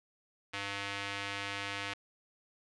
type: tone with band-pass filter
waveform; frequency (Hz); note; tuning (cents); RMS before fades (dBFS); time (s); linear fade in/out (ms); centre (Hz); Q
square; 100; G2; +35; -39; 0.53-1.94; 10; 2500; 1.3
effects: resampled to 24000 Hz